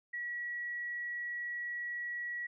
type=tone; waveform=sine; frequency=1926 Hz; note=B6; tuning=44 cents flat; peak=-36 dBFS; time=0.13-2.47 s; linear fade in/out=10 ms; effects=none

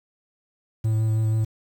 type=tone with vibrato; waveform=triangle; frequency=110 Hz; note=A2; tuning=in tune; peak=-17 dBFS; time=0.84-1.45 s; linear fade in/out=10 ms; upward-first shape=sine; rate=6.2 Hz; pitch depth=13 cents each way; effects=8-bit

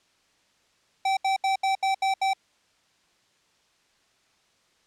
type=tone bursts; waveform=square; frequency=773 Hz; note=G5; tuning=24 cents flat; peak=-22 dBFS; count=7; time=1.05-2.334 s; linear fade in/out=5 ms; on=120 ms; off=74 ms; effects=white hiss -65 dBFS RMS until 4.86 s + low-pass 6000 Hz 12 dB/octave

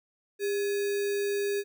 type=tone with sample-and-hold; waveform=sine; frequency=404 Hz; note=G#4; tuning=48 cents flat; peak=-26 dBFS; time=0.39-1.64 s; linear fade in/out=50 ms; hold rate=2100 Hz; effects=none

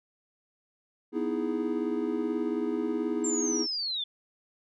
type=chord; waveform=triangle; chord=E major seventh; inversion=second; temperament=equal; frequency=246.9 / 311.1 / 329.6 / 415.3 Hz; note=B3 / D#4 / E4 / G#4; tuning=0 / 0 / 0 / 0 cents; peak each=-31 dBFS; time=1.12-3.67 s; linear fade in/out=50 ms
type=linear sweep; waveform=sine; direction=down; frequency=7459 to 3448 Hz; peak=-29 dBFS; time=3.24-4.04 s; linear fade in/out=5 ms
effects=none

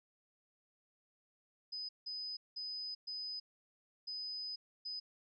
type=tone bursts at uneven times; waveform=sine; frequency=5010 Hz; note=D#8; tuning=11 cents sharp; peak=-40 dBFS; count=6; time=1.72-1.89 / 2.06-2.37 / 2.56-2.95 / 3.07-3.4 / 4.07-4.56 / 4.85-5 s; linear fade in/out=10 ms; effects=none

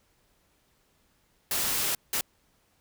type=noise bursts at uneven times; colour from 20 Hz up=white; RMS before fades=-28 dBFS; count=2; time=1.51-1.95 / 2.13-2.21 s; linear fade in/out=2 ms; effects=pink hiss -68 dBFS RMS until 2.8 s

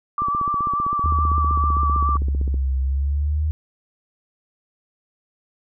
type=tone with vibrato; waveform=sine; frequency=1163 Hz; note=D6; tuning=17 cents flat; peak=-19 dBFS; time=0.18-2.17 s; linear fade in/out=2 ms; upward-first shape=triangle; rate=6.9 Hz; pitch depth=40 cents each way
type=click train; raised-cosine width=3 ms; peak=-19 dBFS; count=37; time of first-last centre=0.22-2.543 s; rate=15.5 Hz
type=linear two-way sweep; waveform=sine; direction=down then up; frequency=77.78 to 65.6 to 77.78 Hz; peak=-18 dBFS; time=1.04-3.51 s; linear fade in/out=0 ms; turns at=2.79 s
effects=none

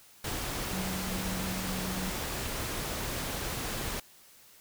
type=tone in noise; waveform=sine; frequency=186.9 Hz; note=F#3; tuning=18 cents sharp; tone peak=-35 dBFS; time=0.73-2.1 s; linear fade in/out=5 ms; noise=pink; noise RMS=-35 dBFS; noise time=0.24-4 s; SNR=-3 dB; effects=white hiss -57 dBFS RMS until 4.6 s

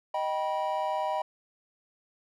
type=chord; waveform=triangle; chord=Eb augmented; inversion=none; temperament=just; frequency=622.3 / 777.8 / 972.3 Hz; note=Eb5 / G5 / B5; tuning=0 / -14 / -27 cents; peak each=-30 dBFS; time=0.14-1.22 s; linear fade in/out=5 ms; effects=none

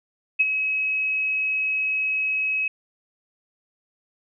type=tone with ADSR envelope; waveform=sine; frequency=2558 Hz; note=D#7; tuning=47 cents sharp; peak=-13 dBFS; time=0.39-2.68 s; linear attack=16 ms; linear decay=32 ms; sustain=-8 dB; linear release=4 ms; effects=none

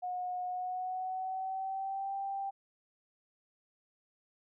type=tone with pitch glide; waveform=sine; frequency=725 to 786.1 Hz; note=F#5 to G5; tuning=-35 to +5 cents; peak=-34 dBFS; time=0.02-2.51 s; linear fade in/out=20 ms; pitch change=+140 cents; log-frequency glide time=0.45-2.14 s; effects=none

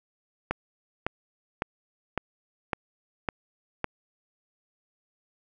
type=click train; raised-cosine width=0.5 ms; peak=-11 dBFS; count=7; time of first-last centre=0.51-3.843 s; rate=1.8 Hz; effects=none

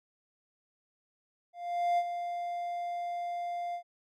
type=tone with ADSR envelope; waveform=triangle; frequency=698.5 Hz; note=F5; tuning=in tune; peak=-22 dBFS; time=1.53-3.83 s; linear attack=450 ms; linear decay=51 ms; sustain=-9 dB; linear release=86 ms; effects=none

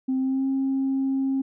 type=tone with pitch glide; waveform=sine; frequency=261.6 to 268.6 Hz; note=C4 to C4; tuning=0 to +46 cents; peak=-20 dBFS; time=0.08-1.42 s; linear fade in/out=10 ms; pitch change=+46 cents; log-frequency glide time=0.18-0.46 s; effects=tanh soft clip ceiling -18 dBFS

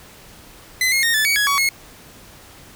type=tone with pitch steps; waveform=sawtooth; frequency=2027 / 2149 / 1850 / 1743 / 2253 / 1673 / 1126 / 2170 Hz; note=B6 / C7 / A#6 / A6 / C#7 / G#6 / C#6 / C#7; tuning=+45 / +46 / -14 / -17 / +28 / +12 / +27 / -37 cents; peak=-12 dBFS; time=0.81-1.69 s; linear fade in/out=2 ms; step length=110 ms; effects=pink hiss -44 dBFS RMS until 2.75 s

